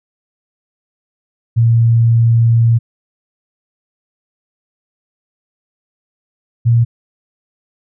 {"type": "tone pair in turn", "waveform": "sine", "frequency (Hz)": [115.8, 117.35], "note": ["A#2", "A#2"], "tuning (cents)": [-11, 12], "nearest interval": "unison", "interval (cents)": 23, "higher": "second", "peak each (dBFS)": -7, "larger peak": "neither", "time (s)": [[1.56, 2.79], [6.65, 6.85]], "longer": "first", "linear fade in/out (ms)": 20, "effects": []}